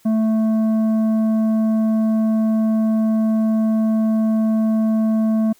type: tone with tanh clipping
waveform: triangle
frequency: 220 Hz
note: A3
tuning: in tune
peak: -16 dBFS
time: 0.05-5.53 s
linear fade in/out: 10 ms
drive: 12 dB
effects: white hiss -55 dBFS RMS until 5.59 s